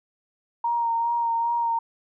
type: tone with vibrato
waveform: sine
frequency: 932.3 Hz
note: A#5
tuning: in tune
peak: -21 dBFS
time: 0.64-1.79 s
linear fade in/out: 5 ms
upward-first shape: sine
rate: 2.5 Hz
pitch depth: 22 cents each way
effects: none